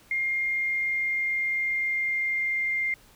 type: tone with pitch glide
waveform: sine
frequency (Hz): 2121 to 2105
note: C7 to C7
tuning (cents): +23 to +10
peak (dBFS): -24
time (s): 0.11-2.94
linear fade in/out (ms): 2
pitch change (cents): -13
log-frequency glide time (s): 0.3-2.82
effects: pink hiss -56 dBFS RMS until 3.15 s